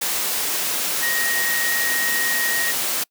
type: tone in noise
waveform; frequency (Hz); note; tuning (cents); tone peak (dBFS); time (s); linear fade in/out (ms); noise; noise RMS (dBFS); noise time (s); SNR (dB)
sine; 1878; A#6; +12; -22; 1.02-2.72; 10; white; -23; 0.01-3.04; -2
effects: noise-tail reverb RT60 0.1 s tail -26 dB re dry + high-pass 200 Hz 12 dB/octave